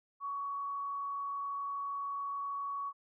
sine tone with frequency modulation, 1122 Hz, C#6, 21 cents sharp, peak -35 dBFS, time 0.2-2.93 s, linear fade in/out 50 ms, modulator 46.9 Hz, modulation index 0.22, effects none

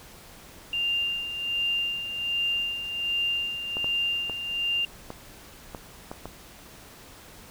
sine tone with tremolo, 2794 Hz, F7, in tune, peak -23 dBFS, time 0.73-4.85 s, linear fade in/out 2 ms, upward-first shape sine, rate 1.3 Hz, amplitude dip 60%
clicks, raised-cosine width 1 ms, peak -21 dBFS, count 7, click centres 3.769 / 3.844 / 4.297 / 5.104 / 5.748 / 6.115 / 6.256 s
effects pink hiss -48 dBFS RMS until 7.5 s

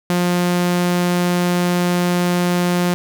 sawtooth tone, 176.9 Hz, F3, 23 cents sharp, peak -11 dBFS, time 0.1-2.94 s, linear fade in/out 0 ms, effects none

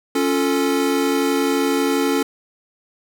square chord, Db augmented, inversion none, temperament equal, 277.2 / 349.2 / 440 Hz, Db4 / F4 / A4, 0 / 0 / 0 cents, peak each -20 / -25 / -22 dBFS, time 0.15-2.23 s, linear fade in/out 5 ms, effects none

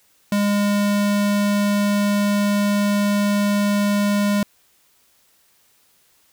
square tone, 204.1 Hz, G#3, 30 cents flat, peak -17 dBFS, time 0.32-4.43 s, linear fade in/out 2 ms, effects white hiss -59 dBFS RMS until 6.32 s

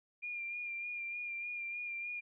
sine tone with vibrato, 2404 Hz, D7, 40 cents sharp, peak -38 dBFS, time 0.22-2.21 s, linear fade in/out 20 ms, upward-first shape sine, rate 3.3 Hz, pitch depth 27 cents each way, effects none

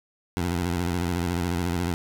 15% pulse tone with vibrato, 87.31 Hz, F2, in tune, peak -18 dBFS, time 0.37-1.94 s, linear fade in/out 0 ms, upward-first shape square, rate 14 Hz, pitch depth 69 cents each way, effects none

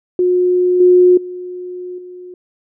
sine tone with level steps, 360.9 Hz, F#4, 43 cents flat, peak -10 / -5 / -24 / -30 dBFS, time 0.19-2.34 s, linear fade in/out 2 ms, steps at 0.8 / 1.17 / 1.98 s, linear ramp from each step 5 ms, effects none

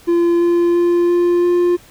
triangle tone with pitch steps, 343 / 345.2 / 347.4 / 349.6 / 351.8 Hz, F4 / F4 / F4 / F4 / F4, -31 / -20 / -9 / +2 / +13 cents, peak -9 dBFS, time 0.07-1.77 s, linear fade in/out 20 ms, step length 340 ms, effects pink hiss -45 dBFS RMS until 1.9 s

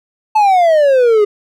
triangle exponential sweep, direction down, 880 to 406.1 Hz, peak -5 dBFS, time 0.35-1.25 s, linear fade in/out 10 ms, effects none

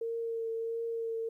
sine tone with vibrato, 457 Hz, A#4, 34 cents flat, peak -32 dBFS, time 0.01-1.29 s, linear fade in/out 5 ms, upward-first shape triangle, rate 1.5 Hz, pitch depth 19 cents each way, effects 12-bit

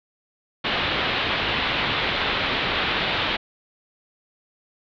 white low-pass noise, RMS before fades -24 dBFS, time 0.64-3.37 s, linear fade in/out 10 ms, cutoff 3800 Hz, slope 48 dB/octave, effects none

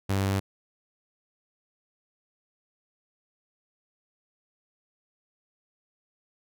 sawtooth tone, 97.6 Hz, G2, 7 cents flat, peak -20 dBFS, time 0.09-0.4 s, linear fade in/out 10 ms, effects none

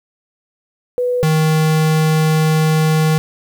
sine / square tone pair in turn, 493.9 / 156.92 Hz, B4 / D#3, 0 / +15 cents, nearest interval octave + minor sixth, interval 1985 cents, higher first, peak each -14 / -12 dBFS, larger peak second, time 0.98-1.23 / 1.23-3.18 s, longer second, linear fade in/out 0 ms, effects 8-bit

